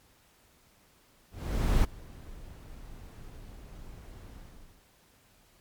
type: noise with ADSR envelope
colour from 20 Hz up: brown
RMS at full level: -22 dBFS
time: 1.31-4.83 s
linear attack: 530 ms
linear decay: 13 ms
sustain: -24 dB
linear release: 440 ms
effects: pink hiss -63 dBFS RMS until 5.6 s + MP3 96 kbps